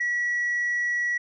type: tone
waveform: sine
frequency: 1933 Hz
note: B6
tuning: 38 cents flat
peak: -21 dBFS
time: 0-1.18 s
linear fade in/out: 10 ms
effects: tanh soft clip ceiling -21 dBFS